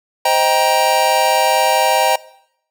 square chord, C minor seventh, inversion none, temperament just, 523.3 / 627.9 / 784.9 / 941.9 Hz, C5 / Eb5 / G5 / Bb5, 0 / +16 / +2 / +18 cents, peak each -21 / -20 / -17 / -17 dBFS, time 0.25-2.16 s, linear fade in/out 5 ms, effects noise-tail reverb RT60 0.7 s tail -20 dB re dry

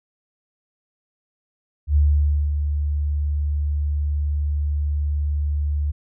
sine tone with ADSR envelope, 73.42 Hz, D2, in tune, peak -12 dBFS, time 1.87-5.92 s, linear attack 89 ms, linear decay 550 ms, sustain -7 dB, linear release 17 ms, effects none

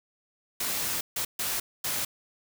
white noise bursts at uneven times, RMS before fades -30 dBFS, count 4, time 0.6-1.01 / 1.16-1.25 / 1.39-1.6 / 1.84-2.05 s, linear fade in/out 5 ms, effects none

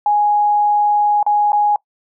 sine tone with dropouts, 830.6 Hz, G#5, in tune, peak -11 dBFS, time 0.06-1.76 s, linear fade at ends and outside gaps 2 ms, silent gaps 1.229-1.264 / 1.52-1.53 s, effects noise-tail reverb RT60 0.1 s tail -23 dB re dry

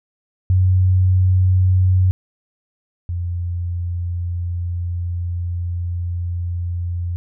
sine tone pair in turn, 92.5 / 87.31 Hz, F#2 / F2, 0 / 0 cents, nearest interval minor second, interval 100 cents, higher first, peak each -11 / -20 dBFS, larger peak first, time 0.5-2.11 / 3.09-7.16 s, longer second, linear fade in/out 0 ms, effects none

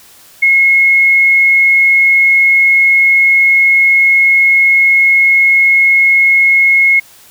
sine tone, 2168 Hz, C#7, 39 cents flat, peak -5 dBFS, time 0.42-7 s, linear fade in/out 10 ms, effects white hiss -41 dBFS RMS until 7.3 s

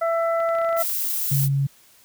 harmonic tone, 666 Hz, E5, 18 cents sharp, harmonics 1 / 2 / 3, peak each -20 / -26 / -35 dBFS, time 0.01-0.83 s, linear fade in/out 10 ms
clicks, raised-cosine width 0.3 ms, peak -25 dBFS, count 12, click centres 0.403 / 0.49 / 0.552 / 0.586 / 0.616 / 0.647 / 0.691 / 0.728 / 0.769 / 0.813 / 0.85 / 0.898 s
violet noise, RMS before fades -25 dBFS, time 0.76-1.49 s, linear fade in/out 50 ms
sine tone, 138.59 Hz, C#3, in tune, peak -18 dBFS, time 1.31-1.67 s, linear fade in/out 10 ms
effects white hiss -54 dBFS RMS until 2.04 s

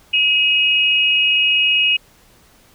sine tone pair together, 2542 / 2883 Hz, D#7 / F#7, +36 / -46 cents, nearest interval major second, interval 218 cents, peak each -15 dBFS, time 0.13-1.97 s, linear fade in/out 10 ms, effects pink hiss -51 dBFS RMS until 2.74 s

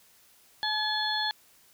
harmonic tone with a mistuned harmonic, 860 Hz, A5, 40 cents flat, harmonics 1 / 2 / 4 / 5, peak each -32 / -32 / -32 / -32 dBFS, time 0.63-1.31 s, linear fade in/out 0 ms, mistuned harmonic 2, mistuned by -15 cents, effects white hiss -60 dBFS RMS until 1.73 s

